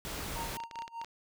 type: noise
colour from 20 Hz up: pink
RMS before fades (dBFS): -39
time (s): 0.05-0.57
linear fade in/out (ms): 0
type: tone with tremolo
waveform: triangle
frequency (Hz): 924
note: A#5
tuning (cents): -16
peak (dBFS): -35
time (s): 0.36-1.04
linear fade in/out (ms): 0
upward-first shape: sine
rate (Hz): 5.1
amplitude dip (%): 90
type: clicks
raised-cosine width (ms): 0.2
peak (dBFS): -27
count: 10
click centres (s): 0.546 / 0.602 / 0.637 / 0.712 / 0.757 / 0.789 / 0.821 / 0.879 / 1.015 / 1.046
effects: none